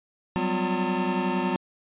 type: tone cluster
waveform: square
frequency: 183.9 / 194.8 / 252.3 / 355.9 / 906 Hz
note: F#3 / G3 / B3 / F4 / A#5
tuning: -10 / -11 / +37 / +33 / -50 cents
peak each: -31 dBFS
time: 0.36-1.56 s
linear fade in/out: 0 ms
effects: resampled to 8000 Hz